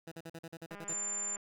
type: tone bursts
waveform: 15% pulse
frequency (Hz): 164.81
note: E3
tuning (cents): 0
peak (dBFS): -37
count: 10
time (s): 0.07-0.935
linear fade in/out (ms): 5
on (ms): 46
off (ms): 45
type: click train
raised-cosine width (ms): 0.5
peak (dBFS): -35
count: 134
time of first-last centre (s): 0.71-1.368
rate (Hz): 202
type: tone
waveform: sine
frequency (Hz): 7180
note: A8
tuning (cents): +34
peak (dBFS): -34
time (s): 0.88-1.36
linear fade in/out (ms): 2
effects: none